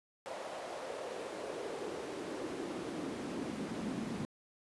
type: noise with high-pass filter sweep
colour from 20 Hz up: brown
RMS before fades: -41 dBFS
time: 0.26-4.25 s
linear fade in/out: 0 ms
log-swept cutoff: 620 to 210 Hz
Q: 2.5
effects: resampled to 24000 Hz